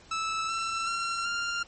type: tone with pitch steps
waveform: sawtooth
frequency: 1312 / 1338.8 / 1366.1 / 1394 Hz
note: E6 / E6 / F6 / F6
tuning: -9 / +26 / -39 / -4 cents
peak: -25 dBFS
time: 0.11-1.63 s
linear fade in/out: 5 ms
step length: 380 ms
effects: pink hiss -54 dBFS RMS until 1.67 s + MP3 32 kbps